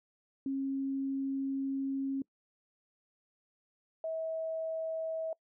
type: tone pair in turn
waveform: sine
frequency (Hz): 271.3 / 645.3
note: C#4 / E5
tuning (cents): -37 / -37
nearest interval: octave + minor third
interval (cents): 1500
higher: second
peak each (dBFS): -31 / -33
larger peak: first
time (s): 0.46-2.22 / 4.04-5.33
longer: first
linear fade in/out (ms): 2
effects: noise-tail reverb RT60 0.1 s tail -24 dB re dry